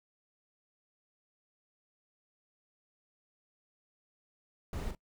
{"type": "noise with echo", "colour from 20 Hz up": "brown", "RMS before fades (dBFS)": -37, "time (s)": [4.73, 4.91], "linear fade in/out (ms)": 2, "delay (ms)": 40, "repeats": 1, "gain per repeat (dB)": -8, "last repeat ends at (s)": 4.95, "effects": ["noise-tail reverb RT60 0.1 s tail -23 dB re dry"]}